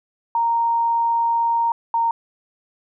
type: tone pair in turn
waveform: sine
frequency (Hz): 929 / 923.6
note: A#5 / A#5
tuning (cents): -6 / -16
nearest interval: unison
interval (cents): 10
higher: first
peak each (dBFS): -16 / -16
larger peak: neither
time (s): 0.35-1.72 / 1.94-2.11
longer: first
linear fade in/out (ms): 2
effects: none